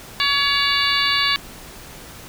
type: harmonic tone with a mistuned harmonic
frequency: 564 Hz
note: C#5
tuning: 30 cents sharp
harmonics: 2 / 3 / 4 / 5 / 6 / 7 / 8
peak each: -24 / -24 / -24 / -24 / -24 / -24 / -24 dBFS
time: 0.2-1.36 s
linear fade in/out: 0 ms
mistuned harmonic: 6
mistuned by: +60 cents
effects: pink hiss -39 dBFS RMS until 2.28 s